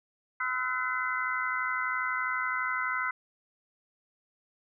sine tone cluster, 1019 / 1293 / 1385 / 1508 / 2034 Hz, C6 / E6 / F6 / F#6 / C7, -46 / -34 / -15 / +32 / -50 cents, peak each -36 / -34 / -38 / -33 / -34 dBFS, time 0.4-3.11 s, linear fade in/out 5 ms, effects none

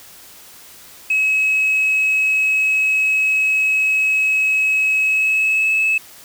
sine tone with pitch glide, 2565 to 2596 Hz, E7 to E7, -48 to -27 cents, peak -12 dBFS, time 1.1-5.98 s, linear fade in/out 5 ms, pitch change +21 cents, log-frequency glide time 4.99-5.76 s, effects tanh soft clip ceiling -11 dBFS + white hiss -42 dBFS RMS until 6.24 s

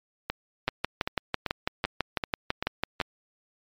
two click trains, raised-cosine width 0.3 ms, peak -12 / -9 dBFS, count 8 / 15, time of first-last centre 0.3-3.013 / 0.68-3.002 s, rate 2.58 / 6.03 Hz, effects MP3 96 kbps

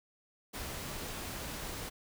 pink noise, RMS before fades -41 dBFS, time 0.53-1.9 s, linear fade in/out 20 ms, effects none

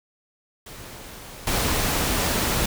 pink noise with level steps, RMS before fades -40 / -23 dBFS, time 0.66-2.66 s, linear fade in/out 5 ms, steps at 1.47 s, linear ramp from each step 2 ms, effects none

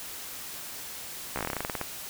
slowing click train, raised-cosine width 0.5 ms, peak -15 dBFS, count 15, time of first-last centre 1.36-1.813 s, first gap 14 ms, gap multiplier 1.12, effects white hiss -40 dBFS RMS until 2.09 s

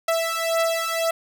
sawtooth beating tone pair, 659.3 / 661.2 Hz, E5 / E5, 0 / +5 cents, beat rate 1.9 Hz, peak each -20 dBFS, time 0.08-1.11 s, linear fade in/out 5 ms, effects none

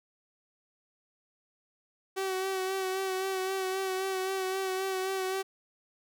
sawtooth tone with vibrato, 379.8 Hz, F#4, 45 cents sharp, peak -26 dBFS, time 2.16-5.43 s, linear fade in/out 20 ms, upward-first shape sine, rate 3.8 Hz, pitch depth 28 cents each way, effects none

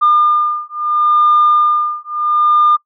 sine beating tone pair, 1206 / 1206.74 Hz, D6 / D6, +46 / +47 cents, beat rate 0.74 Hz, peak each -12 dBFS, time 0.01-2.77 s, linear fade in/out 20 ms, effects noise-tail reverb RT60 0.1 s tail -23 dB re dry + tanh soft clip ceiling -3 dBFS

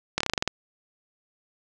slowing click train, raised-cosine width 0.2 ms, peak -6 dBFS, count 9, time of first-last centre 0.18-0.476 s, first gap 25 ms, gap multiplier 1.11, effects resampled to 22050 Hz + 7-bit

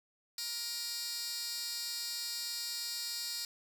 15% pulse tone with high-pass filter, 471.6 Hz, A#4, 20 cents sharp, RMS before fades -39 dBFS, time 0.38-3.45 s, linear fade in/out 2 ms, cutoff 4500 Hz, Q 1.8, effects none

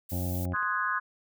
violet noise, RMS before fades -40 dBFS, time 0.09-0.46 s, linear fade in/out 10 ms
harmonic tone, 89.9 Hz, F#2, 49 cents flat, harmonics 1 / 2 / 3 / 4 / 6 / 7 / 8 / 9, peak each -30 / -36 / -38 / -45 / -44 / -46 / -50 / -49 dBFS, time 0.11-0.55 s, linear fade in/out 20 ms
clicks, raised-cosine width 0.5 ms, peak -34 dBFS, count 4, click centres 0.453 / 0.522 / 0.563 / 0.628 s
sine chord, Ab dominant seventh, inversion first, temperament equal, 1046.5 / 1244.5 / 1480 / 1661.2 Hz, C6 / Eb6 / Gb6 / Ab6, 0 / 0 / 0 / 0 cents, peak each -32 dBFS, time 0.53-1 s, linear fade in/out 20 ms
effects none

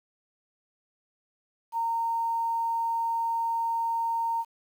sine tone with quantisation, 920 Hz, A#5, 23 cents flat, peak -25 dBFS, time 1.72-4.45 s, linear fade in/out 50 ms, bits 9, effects none

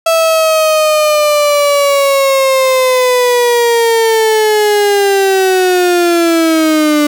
35% pulse linear sweep, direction down, 659.3 to 293.7 Hz, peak -6 dBFS, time 0.06-7.07 s, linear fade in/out 5 ms, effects none

